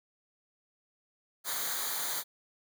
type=noise with comb filter; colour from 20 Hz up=white; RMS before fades=-34 dBFS; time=1.44-2.24 s; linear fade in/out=50 ms; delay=0.37 ms; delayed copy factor=-0.8; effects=none